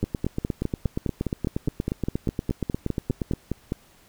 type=two click trains; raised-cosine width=3 ms; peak=-12 / -12 dBFS; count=29 / 19; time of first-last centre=0.03-3.336 / 0.04-3.721 s; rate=8.47 / 4.89 Hz; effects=pink hiss -56 dBFS RMS until 4.08 s